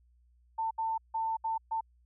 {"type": "tone bursts at uneven times", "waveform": "sine", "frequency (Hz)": 895, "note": "A5", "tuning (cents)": 29, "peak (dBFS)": -29, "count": 5, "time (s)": [[0.58, 0.71], [0.78, 0.98], [1.14, 1.37], [1.44, 1.58], [1.71, 1.81]], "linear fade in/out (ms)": 10, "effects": ["added 60 Hz sine -62 dBFS peak until 2.05 s"]}